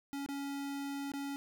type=tone with dropouts; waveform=square; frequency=279.8 Hz; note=C#4; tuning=16 cents sharp; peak=-38 dBFS; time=0.13-1.36 s; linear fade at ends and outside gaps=0 ms; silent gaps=0.262-0.288 / 1.118-1.137 s; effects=none